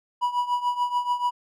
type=tone with tremolo; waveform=triangle; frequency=977 Hz; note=B5; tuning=19 cents flat; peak=-17 dBFS; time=0.21-1.31 s; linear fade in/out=20 ms; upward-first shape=triangle; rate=6.9 Hz; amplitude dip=85%; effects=none